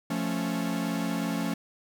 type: chord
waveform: 45% pulse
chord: F augmented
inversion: none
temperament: equal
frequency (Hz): 174.61 / 220 / 277.2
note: F3 / A3 / C#4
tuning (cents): 0 / 0 / 0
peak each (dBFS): -32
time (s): 0.1-1.54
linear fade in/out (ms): 5
effects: none